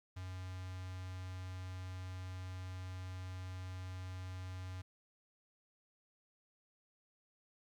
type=tone with notch filter; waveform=square; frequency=92.5 Hz; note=F#2; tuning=in tune; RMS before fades=-45 dBFS; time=0.16-4.82 s; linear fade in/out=10 ms; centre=380 Hz; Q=0.63; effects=low-pass 7000 Hz 12 dB/octave + 12-bit